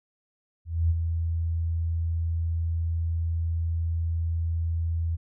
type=tone with ADSR envelope; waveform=sine; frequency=82.9 Hz; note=E2; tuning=10 cents sharp; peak=-18 dBFS; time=0.65-5.17 s; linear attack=250 ms; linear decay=34 ms; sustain=-6 dB; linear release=24 ms; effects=none